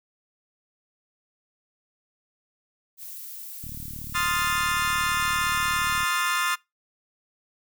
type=noise; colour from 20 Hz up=violet; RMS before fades=-39 dBFS; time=2.97-4.58 s; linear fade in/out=50 ms
type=click train; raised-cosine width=5 ms; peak=-28 dBFS; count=90; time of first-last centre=3.64-6.032 s; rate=37.2 Hz
type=chord; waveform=30% pulse; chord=F dominant seventh; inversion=second; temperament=equal; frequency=1046.5 / 1244.5 / 1396.9 / 1760 Hz; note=C6 / Eb6 / F6 / A6; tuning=0 / 0 / 0 / 0 cents; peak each=-26 dBFS; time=4.14-6.56 s; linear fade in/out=20 ms
effects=noise-tail reverb RT60 0.2 s tail -23 dB re dry